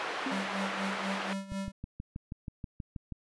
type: band-pass noise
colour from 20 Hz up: pink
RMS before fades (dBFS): -36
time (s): 0-1.33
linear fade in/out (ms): 0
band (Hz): 620 to 2500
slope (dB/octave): 12
type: tone with exponential decay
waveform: sine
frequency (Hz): 267.5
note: C4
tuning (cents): +38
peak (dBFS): -30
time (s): 0.26-0.55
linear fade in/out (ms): 5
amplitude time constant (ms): 61
type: tone with tremolo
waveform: square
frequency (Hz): 194.9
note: G3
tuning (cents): -10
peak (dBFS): -33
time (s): 0.31-1.72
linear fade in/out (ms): 10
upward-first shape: sine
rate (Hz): 4.1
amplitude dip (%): 80
type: click train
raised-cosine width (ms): 5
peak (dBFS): -26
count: 11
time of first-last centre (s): 1.52-3.123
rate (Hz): 6.24
effects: resampled to 24000 Hz